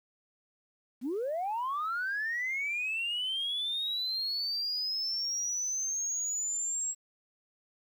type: linear sweep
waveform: sine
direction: up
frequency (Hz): 220.4 to 7660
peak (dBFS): -29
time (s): 1.01-6.95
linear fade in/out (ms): 50
effects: tanh soft clip ceiling -27 dBFS + 10-bit